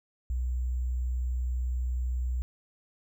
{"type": "tone with sample-and-hold", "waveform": "sine", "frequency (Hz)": 62.1, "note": "B1", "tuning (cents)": 10, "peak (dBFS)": -27, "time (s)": [0.3, 2.42], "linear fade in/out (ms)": 0, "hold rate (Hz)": 7350, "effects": []}